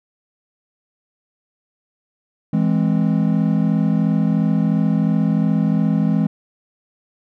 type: chord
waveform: triangle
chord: E augmented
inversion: none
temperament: equal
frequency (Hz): 164.81 / 207.7 / 261.6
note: E3 / G#3 / B#3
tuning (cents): 0 / 0 / 0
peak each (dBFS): -16 / -16 / -20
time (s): 2.53-6.27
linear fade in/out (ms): 5
effects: none